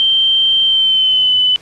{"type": "tone with pitch glide", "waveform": "sine", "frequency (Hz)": [3136, 3007], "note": ["G7", "F#7"], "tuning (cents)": [0, 27], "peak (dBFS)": -9, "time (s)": [0, 1.56], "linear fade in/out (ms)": 0, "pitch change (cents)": -73, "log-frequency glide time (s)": [0.64, 1.35], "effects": ["pink hiss -42 dBFS RMS until 1.61 s", "low-pass 7000 Hz 12 dB/octave"]}